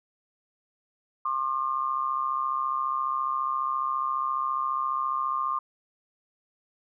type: tone pair together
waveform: sine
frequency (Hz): 1065.4 / 1200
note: C6 / D6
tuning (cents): +31 / +37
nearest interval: major second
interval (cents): 206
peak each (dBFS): -28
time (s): 1.25-5.59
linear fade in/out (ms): 5
effects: none